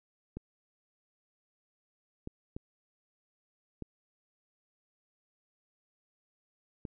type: clicks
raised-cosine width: 3 ms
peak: -26 dBFS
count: 5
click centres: 0.37 / 2.274 / 2.565 / 3.823 / 6.852 s
effects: none